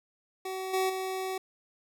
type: tone with level steps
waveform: 25% pulse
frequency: 377.5 Hz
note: F#4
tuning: 35 cents sharp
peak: -30 / -22 / -28 dBFS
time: 0.45-1.38 s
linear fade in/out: 5 ms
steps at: 0.73 / 0.89 s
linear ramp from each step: 10 ms
effects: none